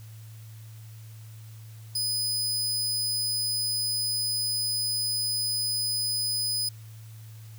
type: tone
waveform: sawtooth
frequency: 5000 Hz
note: D#8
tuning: 8 cents sharp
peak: -23 dBFS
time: 1.95-6.69 s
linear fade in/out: 5 ms
effects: added 110 Hz sine -42 dBFS peak until 7.58 s + white hiss -56 dBFS RMS until 7.58 s